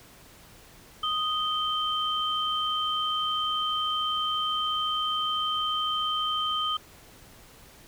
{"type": "tone pair together", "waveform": "sine", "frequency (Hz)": [1244.5, 3117], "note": ["D#6", "G7"], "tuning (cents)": [0, -11], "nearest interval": "octave + major third", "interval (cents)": 1589, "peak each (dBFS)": -28, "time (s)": [1.03, 6.77], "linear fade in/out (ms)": 5, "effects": ["pink hiss -52 dBFS RMS until 7.87 s"]}